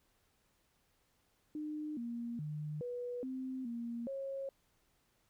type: tone with pitch steps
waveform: sine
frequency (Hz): 303.4 / 235.7 / 150.8 / 488.8 / 260.1 / 234.8 / 544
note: D#4 / A#3 / D3 / B4 / C4 / A#3 / C#5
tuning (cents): -44 / +19 / +46 / -18 / -10 / +13 / -33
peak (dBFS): -38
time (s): 1.55-4.49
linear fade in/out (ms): 2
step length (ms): 420
effects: pink hiss -75 dBFS RMS until 5.29 s